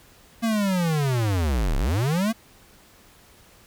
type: linear two-way sweep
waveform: square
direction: down then up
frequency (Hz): 233.1 to 30.87 to 233.1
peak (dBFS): -21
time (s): 0.42-2.33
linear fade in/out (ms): 20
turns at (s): 1.77
effects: pink hiss -53 dBFS RMS until 3.66 s